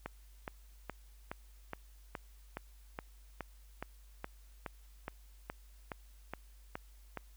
click train, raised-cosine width 0.5 ms, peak -24 dBFS, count 18, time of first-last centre 0.06-7.173 s, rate 2.39 Hz, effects added 50 Hz sine -55 dBFS peak until 7.36 s + white hiss -68 dBFS RMS until 7.36 s

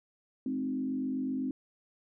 sine tone with frequency modulation, 261.6 Hz, C4, in tune, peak -30 dBFS, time 0.46-1.51 s, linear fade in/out 2 ms, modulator 47.9 Hz, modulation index 0.78, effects none

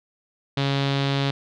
sawtooth tone with low-pass filter, 138.59 Hz, C#3, in tune, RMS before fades -23 dBFS, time 0.57-1.31 s, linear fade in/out 5 ms, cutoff 3800 Hz, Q 3.3, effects none

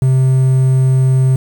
triangle tone with quantisation, 130.81 Hz, C3, in tune, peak -6 dBFS, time 0.02-1.36 s, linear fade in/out 2 ms, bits 6, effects none

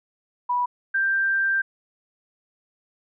sine tone pair in turn, 980 / 1577.4 Hz, B5 / G6, -14 / +10 cents, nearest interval minor sixth, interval 824 cents, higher second, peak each -20 / -19 dBFS, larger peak second, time 0.49-0.66 / 0.94-1.62 s, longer second, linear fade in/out 10 ms, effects none

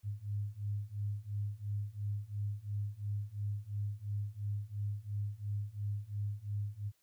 sine beating tone pair, 101.3 / 104.2 Hz, G#2 / G#2, -43 / +6 cents, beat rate 2.9 Hz, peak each -39 / -38 dBFS, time 0.03-6.92 s, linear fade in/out 50 ms, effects white hiss -75 dBFS RMS until 7.02 s

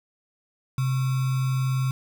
sine tone with sample-and-hold, 130.81 Hz, C3, in tune, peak -21 dBFS, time 0.78-1.91 s, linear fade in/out 2 ms, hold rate 1225 Hz, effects none

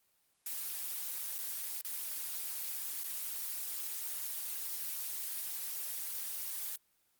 blue noise with dropouts, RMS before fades -39 dBFS, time 0.46-6.76 s, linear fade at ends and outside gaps 2 ms, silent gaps 1.383-1.387 / 1.812-1.847 / 3.036-3.041 s, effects white hiss -74 dBFS RMS until 7.19 s + Opus 24 kbps

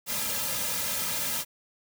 white noise with comb filter, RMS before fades -30 dBFS, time 0.06-1.45 s, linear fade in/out 50 ms, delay 2.7 ms, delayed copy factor -0.95, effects none

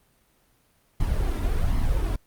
brown noise with flanger, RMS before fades -23 dBFS, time 1-2.16 s, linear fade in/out 5 ms, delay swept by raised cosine 0.95 to 3.05 ms, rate 1.3 Hz, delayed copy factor +0.6, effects pink hiss -64 dBFS RMS until 2.26 s + Opus 32 kbps

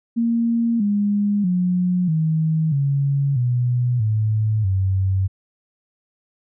sine tone with pitch steps, 232.3 / 204.6 / 180.17 / 158.67 / 139.73 / 123.06 / 108.37 / 95.44 Hz, A#3 / G#3 / F#3 / D#3 / C#3 / B2 / A2 / G2, -6 / -26 / -46 / +34 / +14 / -6 / -26 / -46 cents, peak -16 dBFS, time 0.16-5.28 s, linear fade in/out 20 ms, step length 640 ms, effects none

